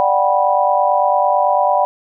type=chord; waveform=sine; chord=G major seventh; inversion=second; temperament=just; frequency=588 / 735 / 784 / 980 Hz; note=D5 / F#5 / G5 / B5; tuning=+2 / -12 / 0 / -14 cents; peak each=-17 dBFS; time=0-1.85 s; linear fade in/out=0 ms; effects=none